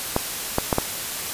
clicks, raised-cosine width 1 ms, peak -4 dBFS, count 4, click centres 0.164 / 0.584 / 0.728 / 0.784 s, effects white hiss -29 dBFS RMS until 1.33 s + resampled to 32000 Hz

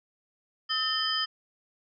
sine tone cluster, 1282 / 1798 / 3113 / 4989 Hz, E6 / A6 / G7 / D#8, -49 / +37 / -13 / +4 cents, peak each -33 / -34 / -30 / -30 dBFS, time 0.69-1.26 s, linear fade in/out 20 ms, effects none

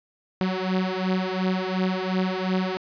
sawtooth beating tone pair, 185 / 187.8 Hz, F#3 / F#3, 0 / +26 cents, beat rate 2.8 Hz, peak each -22 dBFS, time 0.41-2.77 s, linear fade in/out 0 ms, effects resampled to 11025 Hz + 8-bit

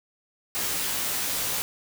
white noise with comb filter, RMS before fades -28 dBFS, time 0.55-1.62 s, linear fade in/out 0 ms, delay 16 ms, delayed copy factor -0.65, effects none

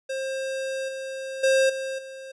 square tone with level steps, 532 Hz, C5, 29 cents sharp, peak -28 / -32 / -18 / -29 / -38 dBFS, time 0.09-2.32 s, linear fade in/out 10 ms, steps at 0.88 / 1.43 / 1.69 / 1.98 s, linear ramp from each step 10 ms, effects resampled to 22050 Hz

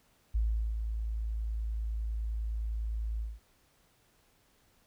sine tone with ADSR envelope, 54.9 Hz, A1, 3 cents flat, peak -25 dBFS, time 0.34-3.4 s, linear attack 14 ms, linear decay 390 ms, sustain -6 dB, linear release 200 ms, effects pink hiss -68 dBFS RMS until 4.86 s

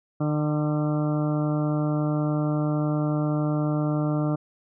harmonic tone with a mistuned harmonic, 150.6 Hz, D3, 44 cents sharp, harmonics 1 / 2 / 3 / 4 / 5 / 6 / 7 / 8 / 9, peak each -24 / -26 / -38 / -32 / -39 / -44 / -45 / -39 / -42 dBFS, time 0.2-4.36 s, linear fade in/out 10 ms, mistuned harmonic 8, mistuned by -20 cents, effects none

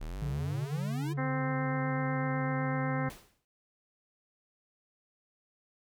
square exponential sweep, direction up, 34.65 to 357.3 Hz, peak -37 dBFS, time 0-1.14 s, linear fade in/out 20 ms
triangle tone with vibrato, 142.5 Hz, C#3, 48 cents sharp, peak -30 dBFS, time 0.22-3.09 s, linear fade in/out 0 ms, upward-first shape sine, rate 8 Hz, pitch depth 44 cents each way
harmonic tone, 261.3 Hz, C4, 2 cents flat, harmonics 1 / 2 / 3 / 4 / 5 / 6 / 7 / 8, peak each -35 / -38 / -40 / -41 / -42 / -43 / -43 / -44 dBFS, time 1.17-3.1 s, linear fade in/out 20 ms
pink noise with exponential decay, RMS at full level -45 dBFS, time 3.1-3.45 s, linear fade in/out 0 ms, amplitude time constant 76 ms
effects none

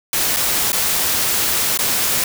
white noise with dropouts, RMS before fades -18 dBFS, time 0.13-2.24 s, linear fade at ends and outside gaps 2 ms, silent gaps 0.363-0.368 / 0.72-0.729 / 1.775-1.789 s, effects none

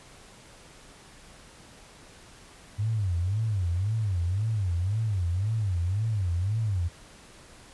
sine tone with vibrato, 98 Hz, G2, in tune, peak -24 dBFS, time 2.78-6.89 s, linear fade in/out 20 ms, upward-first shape sine, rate 1.9 Hz, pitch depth 240 cents each way, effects pink hiss -51 dBFS RMS until 7.73 s + resampled to 24000 Hz

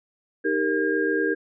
sine tone cluster, 311.4 / 396.8 / 465 / 1618 Hz, D#4 / G4 / A#4 / G#6, +2 / +21 / -4 / -46 cents, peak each -26 dBFS, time 0.44-1.35 s, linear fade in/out 20 ms, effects none

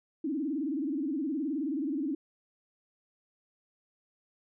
sine tone with vibrato, 292 Hz, D4, 10 cents flat, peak -29 dBFS, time 0.24-2.15 s, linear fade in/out 5 ms, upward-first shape sine, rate 19 Hz, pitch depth 200 cents each way, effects none

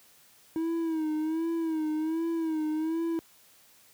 triangle tone with vibrato, 320 Hz, D#4, 49 cents sharp, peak -25 dBFS, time 0.56-3.19 s, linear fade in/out 0 ms, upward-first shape sine, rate 1.3 Hz, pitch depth 69 cents each way, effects white hiss -59 dBFS RMS until 3.93 s + high-pass 60 Hz 12 dB/octave

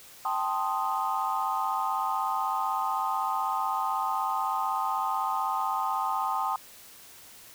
sine chord, A half-diminished seventh, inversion third, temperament equal, 784 / 880 / 1046.5 / 1244.5 Hz, G5 / A5 / C6 / Eb6, 0 / 0 / 0 / 0 cents, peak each -31 dBFS, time 0.25-6.56 s, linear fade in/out 2 ms, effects tanh soft clip ceiling -17 dBFS + white hiss -50 dBFS RMS until 7.54 s

